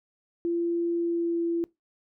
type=tone with pitch glide; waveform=sine; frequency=341.1 to 337.8 Hz; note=F4 to E4; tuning=-41 to +42 cents; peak=-24 dBFS; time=0.45-1.64 s; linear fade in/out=0 ms; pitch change=-17 cents; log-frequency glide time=0.94-1.44 s; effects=noise-tail reverb RT60 0.2 s tail -23 dB re dry